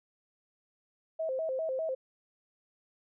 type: tone with vibrato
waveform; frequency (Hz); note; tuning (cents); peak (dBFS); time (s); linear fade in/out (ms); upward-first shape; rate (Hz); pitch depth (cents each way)
sine; 580; D5; -22; -30; 1.19-1.95; 10; square; 5; 180
effects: none